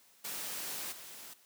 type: noise with level steps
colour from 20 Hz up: white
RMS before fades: -40 / -49 dBFS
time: 0.24-1.34 s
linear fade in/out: 10 ms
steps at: 0.91 s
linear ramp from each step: 20 ms
effects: white hiss -64 dBFS RMS until 1.45 s + high-pass 150 Hz 12 dB/octave